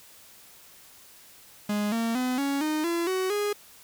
45% pulse tone with pitch steps, 207.7 / 229.1 / 252.8 / 278.9 / 307.6 / 339.4 / 374.4 / 413 Hz, G#3 / A#3 / B3 / C#4 / D#4 / F4 / F#4 / G#4, 0 / -30 / +41 / +11 / -20 / -49 / +20 / -10 cents, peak -25 dBFS, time 1.69-3.53 s, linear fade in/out 5 ms, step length 230 ms, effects white hiss -52 dBFS RMS until 3.83 s

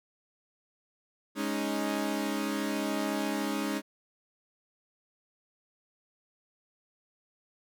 sawtooth chord, Ab suspended fourth, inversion none, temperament equal, 207.7 / 277.2 / 311.1 Hz, Ab3 / Db4 / Eb4, 0 / 0 / 0 cents, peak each -30 dBFS, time 1.35-3.82 s, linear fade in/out 50 ms, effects none

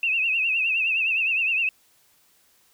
sine tone with vibrato, 2637 Hz, E7, in tune, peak -20 dBFS, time 0.03-1.69 s, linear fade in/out 2 ms, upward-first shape triangle, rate 9.7 Hz, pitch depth 110 cents each way, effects white hiss -61 dBFS RMS until 2.73 s

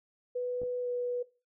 sine tone with pitch glide, 494.5 to 490 Hz, B4 to B4, +2 to -14 cents, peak -30 dBFS, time 0.35-1.23 s, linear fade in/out 10 ms, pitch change -16 cents, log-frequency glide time 0.82-0.88 s
clicks, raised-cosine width 2 ms, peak -32 dBFS, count 2, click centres 0.617 / 0.634 s
effects noise-tail reverb RT60 0.3 s tail -18 dB re dry

